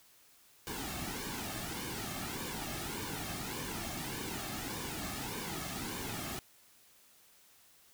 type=noise with flanger; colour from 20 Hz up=pink; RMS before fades=-40 dBFS; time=0.67-6.39 s; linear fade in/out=0 ms; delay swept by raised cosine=1.5 to 2.08 ms; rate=1.7 Hz; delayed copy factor=-0.65; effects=white hiss -63 dBFS RMS until 7.93 s